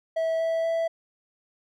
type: tone with pitch steps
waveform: triangle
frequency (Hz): 651 / 655.5 / 660.1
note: E5 / E5 / E5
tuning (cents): -22 / -10 / +2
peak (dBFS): -21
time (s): 0.16-0.88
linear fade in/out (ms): 10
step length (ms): 240
effects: none